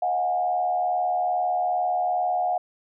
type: tone with frequency modulation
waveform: sine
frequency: 724 Hz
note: F#5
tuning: 38 cents flat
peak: -21 dBFS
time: 0.02-2.58 s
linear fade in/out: 5 ms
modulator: 82.4 Hz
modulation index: 0.72
effects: none